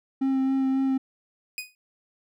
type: tone with vibrato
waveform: triangle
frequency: 266.4 Hz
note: C4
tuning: 31 cents sharp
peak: -19 dBFS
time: 0.21-0.98 s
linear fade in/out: 10 ms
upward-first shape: sine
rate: 3.7 Hz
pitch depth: 13 cents each way
type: tone with exponential decay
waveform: sawtooth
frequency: 2489 Hz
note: D#7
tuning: in tune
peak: -24 dBFS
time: 1.58-1.75 s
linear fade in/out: 1 ms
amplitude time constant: 36 ms
effects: none